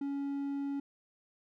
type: tone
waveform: triangle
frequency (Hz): 280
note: C#4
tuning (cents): +18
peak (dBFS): -31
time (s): 0.01-0.8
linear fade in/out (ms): 5
effects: none